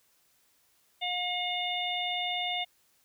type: harmonic tone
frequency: 717 Hz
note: F5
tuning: 45 cents sharp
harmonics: 1 / 3 / 4 / 5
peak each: -34 / -36 / -36 / -34 dBFS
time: 1.01-2.65 s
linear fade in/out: 20 ms
effects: white hiss -68 dBFS RMS until 3.04 s